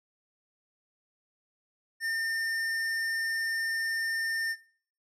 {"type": "tone", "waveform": "square", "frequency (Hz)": 1809, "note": "A6", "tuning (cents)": 48, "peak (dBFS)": -30, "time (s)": [2, 4.56], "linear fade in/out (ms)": 50, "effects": ["noise-tail reverb RT60 0.5 s tail -17 dB re dry", "low-pass 11000 Hz 12 dB/octave"]}